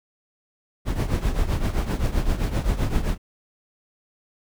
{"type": "noise with tremolo", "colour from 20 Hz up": "brown", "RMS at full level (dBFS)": -19, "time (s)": [0.85, 3.18], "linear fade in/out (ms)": 50, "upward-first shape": "triangle", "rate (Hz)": 7.7, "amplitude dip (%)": 80, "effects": []}